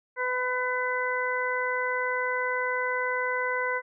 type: harmonic tone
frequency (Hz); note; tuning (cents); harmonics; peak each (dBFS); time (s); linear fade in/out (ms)
502; B4; +28; 1 / 2 / 3 / 4; -31 / -31 / -31 / -31; 0.16-3.82; 50
effects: none